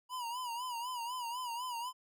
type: tone with vibrato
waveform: square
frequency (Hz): 971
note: B5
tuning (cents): -30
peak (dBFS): -38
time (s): 0.09-1.93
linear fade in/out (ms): 50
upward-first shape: sine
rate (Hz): 4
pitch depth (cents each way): 90
effects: none